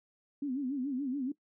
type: tone with vibrato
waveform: sine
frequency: 268.8 Hz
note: C4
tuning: 47 cents sharp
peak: -31 dBFS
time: 0.42-1.32 s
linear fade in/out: 5 ms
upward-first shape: sine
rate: 7 Hz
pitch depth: 140 cents each way
effects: noise-tail reverb RT60 0.1 s tail -19 dB re dry